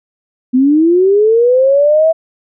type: linear sweep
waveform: sine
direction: up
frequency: 246.9 to 656 Hz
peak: -6 dBFS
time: 0.53-2.13 s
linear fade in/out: 20 ms
effects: none